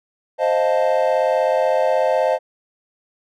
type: chord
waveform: triangle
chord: F dominant seventh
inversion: second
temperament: equal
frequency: 523.3 / 622.3 / 698.5 / 880 Hz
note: C5 / Eb5 / F5 / A5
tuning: 0 / 0 / 0 / 0 cents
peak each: -17 / -17 / -21 / -22 dBFS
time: 0.38-2.39 s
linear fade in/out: 50 ms
effects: none